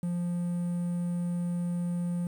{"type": "tone with quantisation", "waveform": "triangle", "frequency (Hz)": 174.61, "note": "F3", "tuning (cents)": 0, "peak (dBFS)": -26, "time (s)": [0.03, 2.27], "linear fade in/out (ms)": 2, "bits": 9, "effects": []}